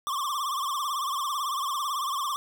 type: tone with vibrato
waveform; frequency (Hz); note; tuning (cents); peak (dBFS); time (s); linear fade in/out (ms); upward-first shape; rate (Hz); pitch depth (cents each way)
square; 1120; C#6; +18; -28; 0.07-2.36; 0; triangle; 18; 150
effects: none